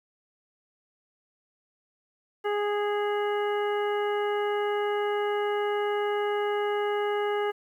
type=harmonic tone; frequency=413.3 Hz; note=G#4; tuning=8 cents flat; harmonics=1 / 2 / 3 / 4 / 5 / 7; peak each=-26 / -32 / -36 / -38 / -40 / -43 dBFS; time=2.44-7.52 s; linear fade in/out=20 ms; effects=10-bit